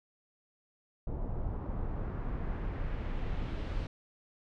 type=noise with low-pass filter sweep; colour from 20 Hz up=brown; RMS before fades=-35 dBFS; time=1.07-3.87 s; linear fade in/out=5 ms; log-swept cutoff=690 to 4100 Hz; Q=1.1; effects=none